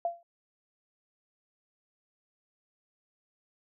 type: tone with exponential decay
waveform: sine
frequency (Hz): 686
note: F5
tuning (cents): -31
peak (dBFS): -24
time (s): 0.05-0.23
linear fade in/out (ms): 2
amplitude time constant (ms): 39
effects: none